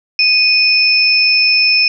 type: tone pair together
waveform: sine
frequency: 2489 / 5274 Hz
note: D#7 / E8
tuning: 0 / 0 cents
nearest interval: octave + minor second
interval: 1300 cents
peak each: -11 dBFS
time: 0.19-1.88 s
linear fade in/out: 2 ms
effects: none